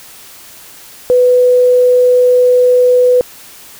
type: tone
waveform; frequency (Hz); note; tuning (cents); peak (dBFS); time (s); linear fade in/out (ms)
sine; 497.4; B4; +12; -5; 1.1-3.21; 0
effects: white hiss -36 dBFS RMS until 3.79 s